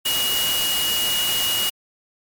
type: tone in noise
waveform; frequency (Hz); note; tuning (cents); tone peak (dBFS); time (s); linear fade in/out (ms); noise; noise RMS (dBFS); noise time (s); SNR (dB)
sine; 2889; F#7; -42; -21; 0.05-1.7; 10; white; -24; 0.05-1.7; 0
effects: MP3 96 kbps